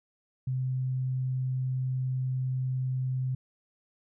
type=tone; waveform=sine; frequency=129.3 Hz; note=C3; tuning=20 cents flat; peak=-27 dBFS; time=0.47-3.35 s; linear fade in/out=5 ms; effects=none